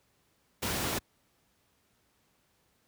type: noise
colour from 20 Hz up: pink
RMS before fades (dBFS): -32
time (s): 0.62-0.99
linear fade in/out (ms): 10
effects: pink hiss -71 dBFS RMS until 2.87 s + high-pass 60 Hz 12 dB/octave